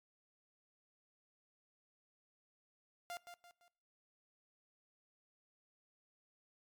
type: tone with echo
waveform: sawtooth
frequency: 698.5 Hz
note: F5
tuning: in tune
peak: -39 dBFS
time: 3.1-3.17 s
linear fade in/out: 0 ms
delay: 170 ms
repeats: 3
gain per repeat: -8 dB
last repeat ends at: 3.68 s
effects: noise-tail reverb RT60 0.6 s tail -23 dB re dry + MP3 96 kbps